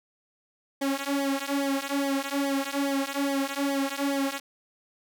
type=tone with flanger; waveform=sawtooth; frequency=277.2 Hz; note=C#4; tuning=in tune; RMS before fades=-28 dBFS; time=0.81-4.4 s; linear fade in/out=10 ms; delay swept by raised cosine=0.73 to 3.83 ms; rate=2.4 Hz; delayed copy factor=-0.95; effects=none